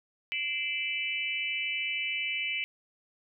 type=tone cluster; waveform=sine; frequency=2070 / 2337 / 2622 / 2974 Hz; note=C7 / D7 / E7 / F#7; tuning=-19 / -9 / -10 / +8 cents; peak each=-38 / -33 / -36 / -35 dBFS; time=0.32-2.64 s; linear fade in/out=0 ms; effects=none

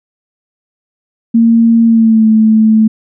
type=tone with pitch glide; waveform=sine; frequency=229.6 to 219 Hz; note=A#3 to A3; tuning=-26 to -8 cents; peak=-4 dBFS; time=1.34-2.88 s; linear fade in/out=10 ms; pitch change=-82 cents; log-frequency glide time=1.85-2.27 s; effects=none

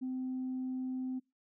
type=tone; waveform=sine; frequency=257.6 Hz; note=C4; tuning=27 cents flat; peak=-33 dBFS; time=0.01-1.2 s; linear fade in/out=20 ms; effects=noise-tail reverb RT60 0.3 s tail -26 dB re dry + tanh soft clip ceiling -31 dBFS

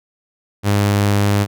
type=tone; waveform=sawtooth; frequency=101.7 Hz; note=G#2; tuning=36 cents flat; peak=-9 dBFS; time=0.63-1.47 s; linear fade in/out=50 ms; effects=none

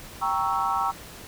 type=chord; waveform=sine; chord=G diminished seventh; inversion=none; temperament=equal; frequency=784 / 932.3 / 1108.7 / 1318.5 Hz; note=G5 / Bb5 / Db6 / Fb6; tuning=0 / 0 / 0 / 0 cents; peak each=-28 dBFS; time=0.21-0.92 s; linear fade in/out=20 ms; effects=pink hiss -43 dBFS RMS until 1.27 s

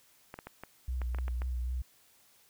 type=clicks; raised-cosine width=0.5 ms; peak=-27 dBFS; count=9; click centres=0.341 / 0.389 / 0.47 / 0.636 / 1.017 / 1.147 / 1.186 / 1.281 / 1.419 s
type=tone with vibrato; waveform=sine; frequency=61.9 Hz; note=B1; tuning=5 cents sharp; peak=-31 dBFS; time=0.88-1.82 s; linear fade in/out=5 ms; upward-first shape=sine; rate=3.8 Hz; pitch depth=35 cents each way
effects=white hiss -64 dBFS RMS until 2.49 s

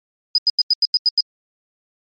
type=tone bursts; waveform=sine; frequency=4978 Hz; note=D#8; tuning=in tune; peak=-11 dBFS; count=8; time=0.35-1.207 s; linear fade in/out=2 ms; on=31 ms; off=87 ms; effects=MP3 48 kbps

